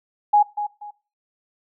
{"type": "tone with echo", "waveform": "sine", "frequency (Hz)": 830.6, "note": "G#5", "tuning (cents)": 0, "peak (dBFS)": -11, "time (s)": [0.33, 0.43], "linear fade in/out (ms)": 10, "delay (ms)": 240, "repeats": 2, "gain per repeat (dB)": -11, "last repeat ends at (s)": 0.91, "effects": ["noise-tail reverb RT60 0.3 s tail -18 dB re dry"]}